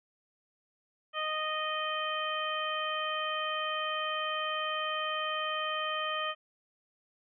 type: harmonic tone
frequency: 620 Hz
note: D#5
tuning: 6 cents flat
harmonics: 1 / 2 / 3 / 4 / 5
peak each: -38 / -34 / -39 / -41 / -37 dBFS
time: 1.13-6.35 s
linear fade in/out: 50 ms
effects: none